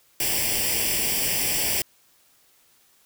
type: noise with comb filter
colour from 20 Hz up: white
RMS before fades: -24 dBFS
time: 0.2-1.82 s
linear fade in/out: 2 ms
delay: 0.38 ms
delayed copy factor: +0.8
effects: white hiss -60 dBFS RMS until 3.05 s